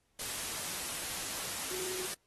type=tone in noise; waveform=sine; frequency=370 Hz; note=F#4; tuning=in tune; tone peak=-41 dBFS; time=1.71-2.06 s; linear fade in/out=5 ms; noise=white; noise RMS=-38 dBFS; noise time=0.19-2.14 s; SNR=-6 dB; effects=pink hiss -75 dBFS RMS until 2.26 s + AAC 32 kbps